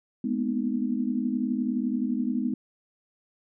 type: tone cluster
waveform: sine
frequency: 210.1 / 237.6 / 249.3 / 309.4 Hz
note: G#3 / A#3 / B3 / D#4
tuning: +20 / +33 / +16 / -10 cents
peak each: -30 / -34 / -27 / -33 dBFS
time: 0.24-2.54 s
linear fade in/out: 5 ms
effects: none